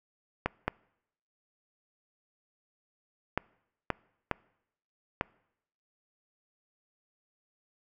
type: clicks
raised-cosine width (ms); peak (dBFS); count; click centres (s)
0.5; -12; 6; 0.46 / 0.68 / 3.376 / 3.903 / 4.313 / 5.211
effects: noise-tail reverb RT60 0.8 s tail -25 dB re dry